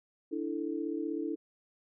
sine chord, D suspended second, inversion none, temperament equal, 293.7 / 329.6 / 440 Hz, D4 / E4 / A4, 0 / 0 / 0 cents, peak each -36 / -35 / -39 dBFS, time 0.31-1.36 s, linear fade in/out 20 ms, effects none

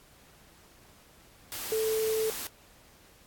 sine tone in noise, 440 Hz, A4, in tune, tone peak -26 dBFS, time 1.72-2.3 s, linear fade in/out 0 ms, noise white, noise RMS -37 dBFS, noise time 1.52-2.47 s, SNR +8 dB, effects pink hiss -58 dBFS RMS until 3.26 s + AAC 64 kbps

